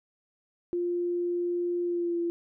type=tone with pitch glide; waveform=sine; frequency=350 to 341.8 Hz; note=F4 to F4; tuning=+4 to -37 cents; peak=-26 dBFS; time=0.73-2.3 s; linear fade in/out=0 ms; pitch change=-41 cents; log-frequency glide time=1.84-2.19 s; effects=none